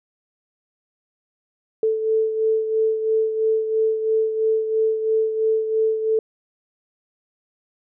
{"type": "beating tone pair", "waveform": "sine", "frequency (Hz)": [440, 443], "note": ["A4", "A4"], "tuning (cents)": [0, 12], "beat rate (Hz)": 3, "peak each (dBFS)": [-18, -26], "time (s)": [1.83, 6.19], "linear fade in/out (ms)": 2, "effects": []}